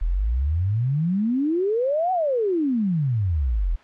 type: exponential two-way sweep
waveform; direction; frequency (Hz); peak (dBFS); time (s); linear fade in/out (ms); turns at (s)
sine; up then down; 38 to 762 to 38; -19; 0.01-3.76; 10; 2.12
effects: white hiss -50 dBFS RMS until 3.83 s + low-pass 2000 Hz 12 dB/octave